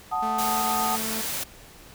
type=chord; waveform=sine; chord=D# diminished; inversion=first; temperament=equal; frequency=740 / 880 / 1244.5 Hz; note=F#5 / A5 / D#6; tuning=0 / 0 / 0 cents; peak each=-28 dBFS; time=0.11-0.97 s; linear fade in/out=20 ms
type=tone with pitch glide; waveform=sawtooth; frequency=220 to 222 Hz; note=A3 to A3; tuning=0 to +16 cents; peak=-28 dBFS; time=0.22-1.22 s; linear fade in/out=10 ms; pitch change=+16 cents; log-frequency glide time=0.37-0.71 s
type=noise; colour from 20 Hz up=white; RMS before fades=-30 dBFS; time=0.38-1.44 s; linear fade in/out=10 ms
effects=pink hiss -48 dBFS RMS until 1.94 s